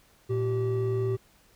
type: tone pair together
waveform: triangle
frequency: 114.55 / 385.3 Hz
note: A#2 / G4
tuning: -30 / -30 cents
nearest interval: octave + major sixth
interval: 2100 cents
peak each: -25 dBFS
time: 0.29-1.17 s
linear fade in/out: 20 ms
effects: tanh soft clip ceiling -16 dBFS + pink hiss -61 dBFS RMS until 1.55 s